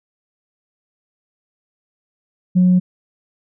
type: tone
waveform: sine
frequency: 181.7 Hz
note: F#3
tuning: 31 cents flat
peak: -8 dBFS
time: 2.55-2.8 s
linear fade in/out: 20 ms
effects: tanh soft clip ceiling -6 dBFS